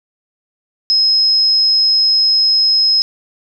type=tone; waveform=sine; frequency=5130 Hz; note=E8; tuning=48 cents flat; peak=-9 dBFS; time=0.9-3.02 s; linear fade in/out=0 ms; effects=none